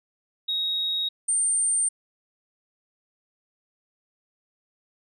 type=tone pair in turn; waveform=sine; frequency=3776 / 8878 Hz; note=A#7 / C#9; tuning=+22 / +2 cents; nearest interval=octave + minor third; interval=1480 cents; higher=second; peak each=-23 / -19 dBFS; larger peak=second; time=0.48-1.09 / 1.28-1.89 s; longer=neither; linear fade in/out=10 ms; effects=tanh soft clip ceiling -17 dBFS